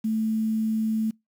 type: tone with quantisation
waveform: sine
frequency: 220 Hz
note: A3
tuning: in tune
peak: -22 dBFS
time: 0.04-1.11 s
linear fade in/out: 10 ms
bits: 8
effects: noise-tail reverb RT60 0.2 s tail -26 dB re dry